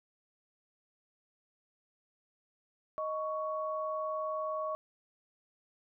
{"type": "tone pair together", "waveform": "sine", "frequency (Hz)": [624, 1115.1], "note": ["D#5", "C#6"], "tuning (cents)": [5, 10], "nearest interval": "minor seventh", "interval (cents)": 1005, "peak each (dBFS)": [-35, -36], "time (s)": [2.98, 4.75], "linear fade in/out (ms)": 0, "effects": []}